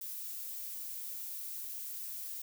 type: noise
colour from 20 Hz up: violet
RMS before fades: -42 dBFS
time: 0.01-2.42 s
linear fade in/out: 5 ms
effects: none

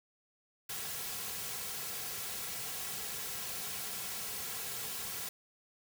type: noise with comb filter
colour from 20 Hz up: white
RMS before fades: -40 dBFS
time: 0.69-5.29 s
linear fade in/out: 5 ms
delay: 3.3 ms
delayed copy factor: -0.65
effects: none

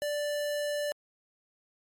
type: tone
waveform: square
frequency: 587 Hz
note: D5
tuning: 1 cent flat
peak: -30 dBFS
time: 0.02-0.92 s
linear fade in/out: 0 ms
effects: MP3 64 kbps

